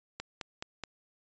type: click train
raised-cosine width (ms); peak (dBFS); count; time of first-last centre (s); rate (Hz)
0.2; -20; 4; 0.2-0.837; 4.71
effects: resampled to 16000 Hz